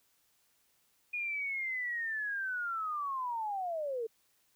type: linear sweep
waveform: sine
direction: down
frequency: 2459 to 434.6 Hz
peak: -33 dBFS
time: 1.13-4.07 s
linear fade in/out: 10 ms
effects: white hiss -72 dBFS RMS until 4.55 s